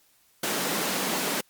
pink high-pass noise, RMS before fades -28 dBFS, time 0.43-1.41 s, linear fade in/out 5 ms, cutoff 170 Hz, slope 48 dB/octave, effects white hiss -63 dBFS RMS until 1.49 s + Opus 48 kbps

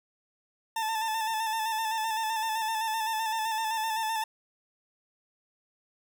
40% pulse tone with vibrato, 885 Hz, A5, 10 cents sharp, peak -27 dBFS, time 0.76-4.24 s, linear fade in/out 5 ms, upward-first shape square, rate 7.8 Hz, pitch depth 32 cents each way, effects 11-bit

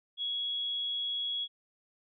sine tone, 3339 Hz, G#7, 9 cents sharp, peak -31 dBFS, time 0.17-1.48 s, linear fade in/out 50 ms, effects none

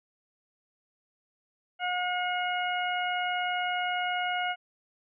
harmonic tone, 721 Hz, F#5, 45 cents flat, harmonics 1 / 2 / 3 / 4, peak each -30 / -33 / -35 / -36 dBFS, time 1.79-4.56 s, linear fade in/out 50 ms, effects none

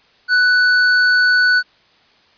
square tone, 1487 Hz, F#6, 8 cents sharp, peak -11 dBFS, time 0.28-1.63 s, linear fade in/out 50 ms, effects white hiss -53 dBFS RMS until 2.37 s + resampled to 11025 Hz

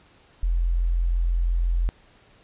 sine tone, 42.94 Hz, F1, 29 cents flat, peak -19 dBFS, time 0.43-1.89 s, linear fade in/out 0 ms, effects pink hiss -56 dBFS RMS until 2.43 s + resampled to 8000 Hz

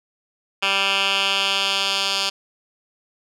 10% pulse tone with band-pass filter sweep, 196 Hz, G3, in tune, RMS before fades -21 dBFS, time 0.62-2.3 s, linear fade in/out 10 ms, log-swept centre 2600 to 4100 Hz, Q 2.2, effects none

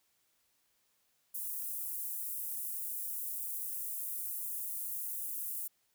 pink high-pass noise, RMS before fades -39 dBFS, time 1.34-5.68 s, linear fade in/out 10 ms, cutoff 11000 Hz, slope 24 dB/octave, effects white hiss -75 dBFS RMS until 5.94 s

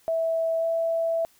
sine tone with pitch glide, 655 to 660.7 Hz, E5 to E5, -11 to +4 cents, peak -22 dBFS, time 0.08-1.25 s, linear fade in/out 0 ms, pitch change +15 cents, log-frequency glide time 0.59-0.65 s, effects white hiss -60 dBFS RMS until 1.39 s

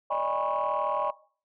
sine tone cluster, 581 / 620 / 813 / 984 / 1097 Hz, D5 / D#5 / G#5 / B5 / C#6, -19 / -6 / -37 / -7 / -18 cents, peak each -31 dBFS, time 0.1-1.11 s, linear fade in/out 10 ms, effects noise-tail reverb RT60 0.4 s tail -17 dB re dry + tanh soft clip ceiling -19 dBFS

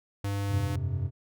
square tone, 100 Hz, G2, 35 cents sharp, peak -29 dBFS, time 0.24-0.76 s, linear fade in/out 5 ms
triangle chord, F suspended second, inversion none, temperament equal, 87.31 / 98 / 130.81 Hz, F2 / G2 / C3, 0 / 0 / 0 cents, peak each -30 dBFS, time 0.48-1.11 s, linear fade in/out 50 ms
effects none

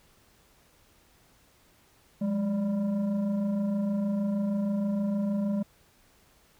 sine tone with frequency modulation, 205.2 Hz, G#3, 21 cents flat, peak -23 dBFS, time 2.21-5.63 s, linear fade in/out 10 ms, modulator 384 Hz, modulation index 0.51, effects tanh soft clip ceiling -24 dBFS + pink hiss -62 dBFS RMS until 6.59 s

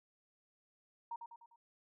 sine tone with echo, 934 Hz, A#5, 3 cents sharp, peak -39 dBFS, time 1.11-1.16 s, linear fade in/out 5 ms, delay 100 ms, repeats 4, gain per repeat -6 dB, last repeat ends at 1.56 s, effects none

